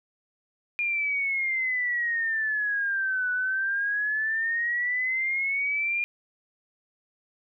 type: exponential two-way sweep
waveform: sine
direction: down then up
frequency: 2421 to 1480 to 2421 Hz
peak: -24 dBFS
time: 0.79-6.04 s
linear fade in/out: 0 ms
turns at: 3.31 s
effects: none